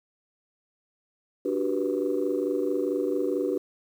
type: chord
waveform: sine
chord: G major seventh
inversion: second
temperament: just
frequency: 294 / 367.5 / 392 / 490 Hz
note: D4 / F#4 / G4 / B4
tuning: +2 / -12 / 0 / -14 cents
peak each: -29 dBFS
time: 1.45-3.58 s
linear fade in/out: 5 ms
effects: tanh soft clip ceiling -15 dBFS + 9-bit